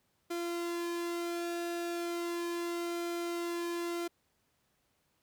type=tone with flanger; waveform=sawtooth; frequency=343.5 Hz; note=F4; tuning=29 cents flat; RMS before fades=-36 dBFS; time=0.3-4.08 s; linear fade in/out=10 ms; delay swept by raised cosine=1.1 to 1.99 ms; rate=0.36 Hz; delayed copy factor=-0.55; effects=pink hiss -75 dBFS RMS until 5.22 s + high-pass 60 Hz 12 dB/octave